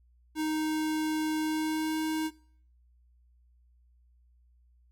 square tone with pitch glide, 311.3 to 314.4 Hz, D#4 to D#4, +1 to +18 cents, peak -29 dBFS, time 0.35-2.31 s, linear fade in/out 50 ms, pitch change +17 cents, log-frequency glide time 1.41-1.98 s, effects noise-tail reverb RT60 0.6 s tail -22 dB re dry + added 60 Hz sine -60 dBFS peak until 4.91 s

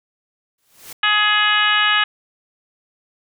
white noise with exponential growth, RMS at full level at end -32 dBFS, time 0.58-0.93 s, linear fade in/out 5 ms, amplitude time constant 75 ms
harmonic tone, 420 Hz, G#4, 19 cents sharp, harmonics 2 / 3 / 4 / 5 / 6 / 7 / 8 / 9, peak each -27 / -20 / -18 / -24 / -23 / -19 / -27 / -29 dBFS, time 1.03-2.04 s, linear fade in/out 5 ms
effects none

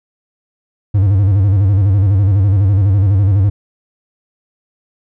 triangle tone with vibrato, 98.4 Hz, G2, 7 cents sharp, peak -6 dBFS, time 0.94-3.5 s, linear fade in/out 10 ms, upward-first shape square, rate 12 Hz, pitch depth 84 cents each way, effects none

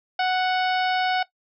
harmonic tone, 740 Hz, F#5, in tune, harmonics 1 / 2 / 3 / 4 / 5 / 6 / 7, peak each -21 / -27 / -31 / -33 / -35 / -37 / -38 dBFS, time 0.19-1.23 s, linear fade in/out 5 ms, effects noise-tail reverb RT60 0.1 s tail -17 dB re dry

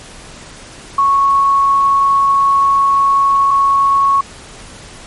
sine tone pair in turn, 1105 / 1105 Hz, C#6 / C#6, -6 / -6 cents, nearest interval unison, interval 0 cents, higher neither, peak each -8 dBFS, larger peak neither, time 0.98-3.51 / 3.51-4.21 s, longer first, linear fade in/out 5 ms, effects pink hiss -35 dBFS RMS until 5.06 s + MP3 48 kbps

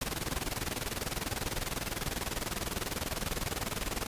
pink noise with tremolo, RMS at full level -33 dBFS, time 0.01-4.07 s, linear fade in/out 5 ms, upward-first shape square, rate 20 Hz, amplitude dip 70%, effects resampled to 32000 Hz

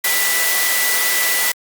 sine tone in noise, 1975.5 Hz, B6, in tune, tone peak -20 dBFS, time 0.04-1.52 s, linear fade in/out 5 ms, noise white, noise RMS -18 dBFS, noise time 0.04-1.52 s, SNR -5 dB, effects high-pass 400 Hz 12 dB/octave + Opus 48 kbps

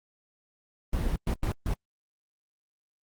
brown noise bursts at uneven times, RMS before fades -27 dBFS, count 4, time 0.93-1.16 / 1.27-1.34 / 1.43-1.52 / 1.66-1.74 s, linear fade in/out 2 ms, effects Opus 24 kbps

